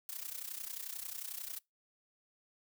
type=noise with amplitude modulation; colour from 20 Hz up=blue; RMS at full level=-40 dBFS; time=0.09-1.59 s; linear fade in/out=0 ms; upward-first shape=sine; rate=31.2 Hz; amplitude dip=80%; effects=noise-tail reverb RT60 0.2 s tail -25 dB re dry